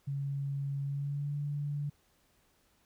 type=tone with pitch glide; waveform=sine; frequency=139.5 to 145 Hz; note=C#3 to D3; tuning=+11 to -22 cents; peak=-32 dBFS; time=0.07-1.9 s; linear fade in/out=10 ms; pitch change=+67 cents; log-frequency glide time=0.83-1.35 s; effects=pink hiss -70 dBFS RMS until 2.85 s

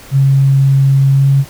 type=tone with pitch glide; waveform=sine; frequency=136.4 to 137.75 Hz; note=C#3 to C#3; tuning=-28 to -11 cents; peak=-6 dBFS; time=0.11-1.45 s; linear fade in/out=50 ms; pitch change=+17 cents; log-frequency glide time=1.1-1.29 s; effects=pink hiss -36 dBFS RMS until 1.49 s

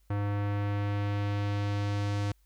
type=tone with low-pass filter sweep; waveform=square; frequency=102 Hz; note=G#2; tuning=31 cents flat; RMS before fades=-30 dBFS; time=0.1-2.32 s; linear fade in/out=5 ms; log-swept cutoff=1600 to 6400 Hz; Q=0.91; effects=added 50 Hz sine -62 dBFS peak until 2.45 s + white hiss -73 dBFS RMS until 2.45 s

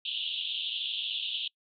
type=band-pass noise; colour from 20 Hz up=white; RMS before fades=-34 dBFS; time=0.05-1.48 s; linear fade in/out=5 ms; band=2800 to 3700 Hz; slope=96 dB/octave; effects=noise-tail reverb RT60 0.1 s tail -25 dB re dry

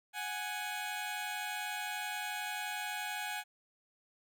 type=tone pair together; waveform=15% pulse; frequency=740.6 / 832 Hz; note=F#5 / G#5; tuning=+1 / +3 cents; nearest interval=major second; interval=202 cents; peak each=-35 / -32 dBFS; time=0.13-3.44 s; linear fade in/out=50 ms; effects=none

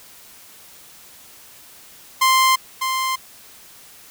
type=tone with echo; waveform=sawtooth; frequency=1046.5 Hz; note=C6; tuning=in tune; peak=-9 dBFS; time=2.21-2.56 s; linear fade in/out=10 ms; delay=600 ms; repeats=1; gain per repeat=-7 dB; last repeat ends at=3.16 s; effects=white hiss -45 dBFS RMS until 4.1 s

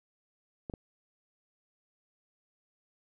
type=clicks; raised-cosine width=2 ms; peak=-25 dBFS; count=2; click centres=0.698 / 0.738 s; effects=none

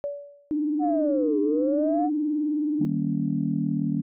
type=tone with exponential decay; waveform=sine; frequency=573 Hz; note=D5; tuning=43 cents flat; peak=-24 dBFS; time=0.04-0.55 s; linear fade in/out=0 ms; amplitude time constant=110 ms
type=tone with vibrato; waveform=sine; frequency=300 Hz; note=D4; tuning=37 cents sharp; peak=-22 dBFS; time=0.51-2.85 s; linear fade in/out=0 ms; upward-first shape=sine; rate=19 Hz; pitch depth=62 cents each way
type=linear two-way sweep; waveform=sine; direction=down then up; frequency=748 to 394.9 to 748 Hz; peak=-23 dBFS; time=0.79-2.1 s; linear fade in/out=50 ms; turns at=1.4 s
type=chord; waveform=sine; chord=Eb dominant seventh; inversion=none; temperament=just; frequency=155.56 / 194.45 / 233.3 / 280 Hz; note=Eb3 / G3 / Bb3 / Db4; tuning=0 / -14 / +2 / +18 cents; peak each=-28 dBFS; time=2.79-4.02 s; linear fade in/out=20 ms
effects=tanh soft clip ceiling -10 dBFS

